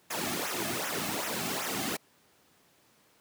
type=noise with flanger; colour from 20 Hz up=pink; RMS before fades=-33 dBFS; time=0.1-1.97 s; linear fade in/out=10 ms; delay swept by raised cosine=0.22 to 2.12 ms; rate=2.6 Hz; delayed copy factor=-0.8; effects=pink hiss -64 dBFS RMS until 3.2 s + high-pass 150 Hz 12 dB/octave